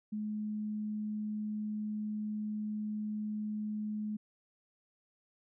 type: tone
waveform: sine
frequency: 212.2 Hz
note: G#3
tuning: 38 cents sharp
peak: -34 dBFS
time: 0.12-4.17 s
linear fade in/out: 10 ms
effects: none